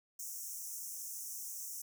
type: high-pass noise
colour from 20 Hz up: pink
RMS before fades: -44 dBFS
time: 0.19-1.82 s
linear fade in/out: 5 ms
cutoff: 5600 Hz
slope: 96 dB/octave
effects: none